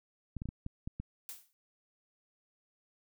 clicks, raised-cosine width 5 ms, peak -26 dBFS, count 7, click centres 0.367 / 0.419 / 0.456 / 0.489 / 0.664 / 0.875 / 1 s
blue noise with exponential decay, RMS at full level -41 dBFS, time 1.29-1.53 s, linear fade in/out 0 ms, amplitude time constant 51 ms
effects none

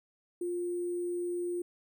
sine tone with sample-and-hold, 351.8 Hz, F4, 13 cents sharp, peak -31 dBFS, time 0.41-1.62 s, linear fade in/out 5 ms, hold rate 8820 Hz, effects none

